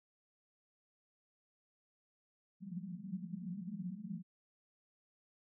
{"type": "band-pass noise", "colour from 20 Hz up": "pink", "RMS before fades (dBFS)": -44, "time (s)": [2.6, 4.23], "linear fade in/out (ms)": 50, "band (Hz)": [170, 210], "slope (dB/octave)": 96, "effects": []}